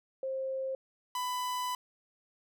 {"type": "tone pair in turn", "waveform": ["sine", "45% pulse"], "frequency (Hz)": [530, 997], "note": ["C5", "B5"], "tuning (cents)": [22, 16], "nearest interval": "major seventh", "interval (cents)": 1094, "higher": "second", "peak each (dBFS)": [-32, -32], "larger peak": "neither", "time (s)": [[0.23, 0.75], [1.15, 1.75]], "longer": "second", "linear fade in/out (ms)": 2, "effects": []}